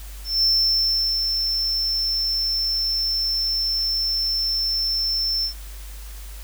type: tone with ADSR envelope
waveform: triangle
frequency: 5350 Hz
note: E8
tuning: 25 cents sharp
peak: -14 dBFS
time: 0.24-5.54 s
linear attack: 190 ms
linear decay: 750 ms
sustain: -5 dB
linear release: 99 ms
effects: added 50 Hz sine -34 dBFS peak until 6.43 s + white hiss -44 dBFS RMS until 6.43 s